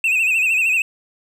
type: tone with vibrato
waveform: triangle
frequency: 2600 Hz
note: E7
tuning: 24 cents flat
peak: -13 dBFS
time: 0.04-0.82 s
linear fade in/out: 2 ms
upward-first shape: sine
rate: 13 Hz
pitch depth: 87 cents each way
effects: none